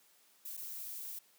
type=noise with dropouts; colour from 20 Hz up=violet; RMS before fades=-44 dBFS; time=0.45-1.19 s; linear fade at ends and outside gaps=5 ms; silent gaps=0.569-0.574 s; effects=white hiss -67 dBFS RMS until 1.38 s + high-pass 200 Hz 12 dB/octave